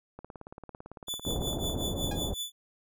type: click train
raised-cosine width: 1 ms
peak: -29 dBFS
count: 30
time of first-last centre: 0.19-1.81 s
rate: 17.9 Hz
type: tone with tremolo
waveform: sawtooth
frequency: 3474 Hz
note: A7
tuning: 23 cents flat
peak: -28 dBFS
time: 1.07-2.52 s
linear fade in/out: 20 ms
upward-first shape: triangle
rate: 5.4 Hz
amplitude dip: 95%
type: low-pass noise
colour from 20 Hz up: pink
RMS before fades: -33 dBFS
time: 1.26-2.34 s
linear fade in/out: 5 ms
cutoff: 710 Hz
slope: 24 dB/octave
type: tone with exponential decay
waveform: sawtooth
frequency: 820 Hz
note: G#5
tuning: 22 cents flat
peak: -30 dBFS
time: 2.11-2.23 s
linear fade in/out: 5 ms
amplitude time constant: 24 ms
effects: none